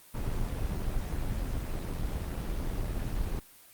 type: noise with amplitude modulation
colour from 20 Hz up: brown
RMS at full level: -30 dBFS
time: 0.14-3.4 s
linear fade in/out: 10 ms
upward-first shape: sine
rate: 81.4 Hz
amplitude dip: 40%
effects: white hiss -55 dBFS RMS until 3.73 s + Opus 24 kbps